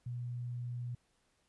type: tone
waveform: sine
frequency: 121.7 Hz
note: B2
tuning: 25 cents flat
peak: -37 dBFS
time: 0.06-0.95 s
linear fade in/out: 5 ms
effects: pink hiss -75 dBFS RMS until 1.48 s + resampled to 24000 Hz